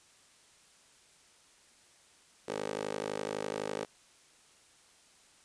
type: tone with high-pass filter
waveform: 15% pulse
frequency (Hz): 51.91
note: G#1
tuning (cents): 0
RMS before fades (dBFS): -37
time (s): 2.48-3.85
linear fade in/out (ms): 5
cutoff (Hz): 390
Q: 2.5
effects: white hiss -62 dBFS RMS until 5.44 s + resampled to 22050 Hz